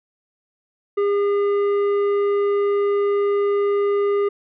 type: tone with tanh clipping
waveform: triangle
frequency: 405.1 Hz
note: G#4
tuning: 43 cents flat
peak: -18 dBFS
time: 0.97-4.29 s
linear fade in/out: 10 ms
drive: 13 dB
effects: none